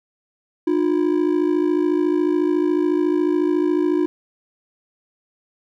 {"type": "ring-modulated tone", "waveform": "triangle", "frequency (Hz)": 329.6, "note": "E4", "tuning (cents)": 0, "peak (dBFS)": -11, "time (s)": [0.67, 4.06], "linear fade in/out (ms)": 0, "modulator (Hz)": 27, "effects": []}